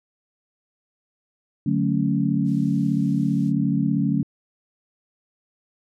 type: chord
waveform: sine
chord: D major seventh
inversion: none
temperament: equal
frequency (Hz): 146.83 / 185 / 220 / 277.2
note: D3 / F#3 / A3 / C#4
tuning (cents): 0 / 0 / 0 / 0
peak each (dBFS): -24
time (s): 1.66-4.23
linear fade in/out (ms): 5
type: noise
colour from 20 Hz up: violet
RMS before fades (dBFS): -41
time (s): 2.44-3.53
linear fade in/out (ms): 50
effects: low-pass 5000 Hz 12 dB/octave